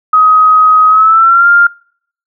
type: tone with pitch glide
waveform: sine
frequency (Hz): 1261 to 1399.2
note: D#6 to F6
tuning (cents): +23 to +3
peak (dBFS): -3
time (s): 0.13-1.67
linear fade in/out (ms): 5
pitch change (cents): +180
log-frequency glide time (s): 0.88-1.48
effects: noise-tail reverb RT60 0.6 s tail -26 dB re dry